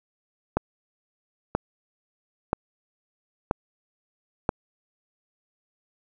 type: click train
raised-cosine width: 1 ms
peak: -7 dBFS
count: 5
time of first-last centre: 0.57-4.492 s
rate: 1.02 Hz
effects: none